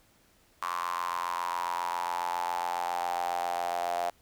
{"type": "tone with high-pass filter sweep", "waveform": "sawtooth", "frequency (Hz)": 87.31, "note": "F2", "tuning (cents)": 0, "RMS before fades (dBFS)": -32, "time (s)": [0.62, 4.1], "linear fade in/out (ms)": 5, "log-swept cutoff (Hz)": [1100, 700], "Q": 8.8, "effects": ["pink hiss -64 dBFS RMS until 4.21 s"]}